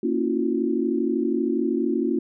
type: chord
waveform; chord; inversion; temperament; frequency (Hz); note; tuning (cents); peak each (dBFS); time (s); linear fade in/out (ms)
sine; F# dominant seventh; first; equal with one note detuned; 233.1 / 277.2 / 329.6 / 362.2; A#3 / C#4 / E4 / F#4; 0 / 0 / 0 / -37; -26; 0.03-2.19; 5
effects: none